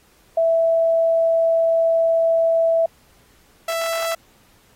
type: tone pair in turn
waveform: sine / sawtooth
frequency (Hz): 659.3 / 662.2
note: E5 / E5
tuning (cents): 0 / +8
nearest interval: unison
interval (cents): 8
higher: second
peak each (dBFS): -14 / -17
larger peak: first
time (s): 0.37-2.86 / 3.68-4.15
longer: first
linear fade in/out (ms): 5
effects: pink hiss -56 dBFS RMS until 4.75 s + AAC 48 kbps